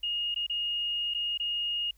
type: tone with dropouts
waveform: sine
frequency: 2856 Hz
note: F7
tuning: 38 cents sharp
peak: -28 dBFS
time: 0.03-1.91 s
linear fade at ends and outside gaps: 5 ms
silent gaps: 0.345-0.36 / 0.466-0.497 / 1.139-1.146 / 1.376-1.398 s
effects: added 50 Hz sine -59 dBFS peak until 1.97 s + white hiss -69 dBFS RMS until 1.97 s